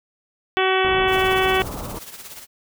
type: harmonic tone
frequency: 377.5 Hz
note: F#4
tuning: 35 cents sharp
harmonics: 1 / 2 / 3 / 4 / 5 / 6 / 7 / 8 / 9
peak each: -20 / -23 / -25 / -26 / -27 / -28 / -28 / -29 / -30 dBFS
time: 0.57-1.62 s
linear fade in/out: 0 ms
type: low-pass noise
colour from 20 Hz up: pink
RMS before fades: -31 dBFS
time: 0.84-1.99 s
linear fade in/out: 5 ms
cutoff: 1300 Hz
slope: 48 dB/octave
type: noise with tremolo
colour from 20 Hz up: white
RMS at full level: -36 dBFS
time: 1.07-2.47 s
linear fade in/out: 50 ms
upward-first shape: sine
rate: 17 Hz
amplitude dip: 60%
effects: none